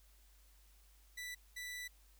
sawtooth tone bursts at uneven times, 1975.5 Hz, B6, in tune, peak -40 dBFS, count 2, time 1.17-1.35 / 1.56-1.88 s, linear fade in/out 10 ms, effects added 50 Hz sine -63 dBFS peak until 2.19 s + white hiss -70 dBFS RMS until 2.19 s

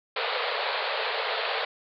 pink band-pass noise, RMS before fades -29 dBFS, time 0.16-1.65 s, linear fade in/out 5 ms, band 430 to 4500 Hz, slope 96 dB/octave, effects none

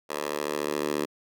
10% pulse tone with high-pass filter sweep, 74.1 Hz, D2, 16 cents sharp, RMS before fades -30 dBFS, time 0.09-1.06 s, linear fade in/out 20 ms, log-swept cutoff 590 to 330 Hz, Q 1.4, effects none

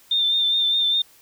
sine tone with vibrato, 3595 Hz, A7, 36 cents sharp, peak -17 dBFS, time 0.11-1.02 s, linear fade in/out 5 ms, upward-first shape sine, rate 4.9 Hz, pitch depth 31 cents each way, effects white hiss -53 dBFS RMS until 1.21 s

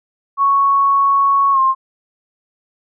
sine tone with pitch glide, 1108.7 to 1059.9 Hz, C#6 to C6, 0 to +22 cents, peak -10 dBFS, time 0.37-1.75 s, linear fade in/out 50 ms, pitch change -78 cents, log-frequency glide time 1.52-1.59 s, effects none

